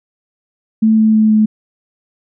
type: tone with pitch steps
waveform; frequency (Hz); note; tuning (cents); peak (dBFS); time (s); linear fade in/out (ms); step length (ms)
sine; 220 / 218.5 / 217 / 215.5; A3 / A3 / A3 / A3; 0 / -12 / -24 / -36; -7; 0.82-1.46; 10; 160
effects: none